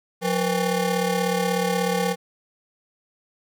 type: ring-modulated tone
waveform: 25% pulse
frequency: 326.5 Hz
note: E4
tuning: 17 cents flat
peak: -14 dBFS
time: 0.21-2.16 s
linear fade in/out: 50 ms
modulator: 145 Hz
effects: none